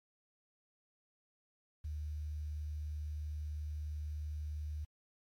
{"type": "tone with quantisation", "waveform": "sine", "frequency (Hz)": 75.5, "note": "D2", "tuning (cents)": 48, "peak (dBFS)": -38, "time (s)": [1.84, 4.85], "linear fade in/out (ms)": 10, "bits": 11, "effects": ["AAC 64 kbps"]}